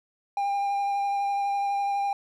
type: tone with vibrato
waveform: triangle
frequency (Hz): 801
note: G5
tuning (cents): +37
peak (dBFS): -22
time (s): 0.37-2.13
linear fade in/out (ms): 2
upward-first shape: sine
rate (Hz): 12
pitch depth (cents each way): 12
effects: none